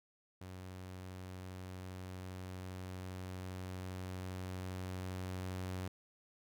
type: tone with level ramp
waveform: sawtooth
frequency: 92.5 Hz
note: F#2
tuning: in tune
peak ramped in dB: -43 to -35 dBFS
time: 0.41-5.88 s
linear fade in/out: 5 ms
effects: none